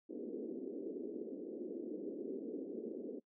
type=band-pass noise; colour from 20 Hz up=white; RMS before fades=-44 dBFS; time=0.09-3.2 s; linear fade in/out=20 ms; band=230 to 450 Hz; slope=48 dB/octave; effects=noise-tail reverb RT60 0.1 s tail -22 dB re dry